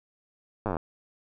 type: slowing click train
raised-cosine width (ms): 1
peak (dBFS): -15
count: 11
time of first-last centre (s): 0.66-0.768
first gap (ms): 9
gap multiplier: 1.04
effects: none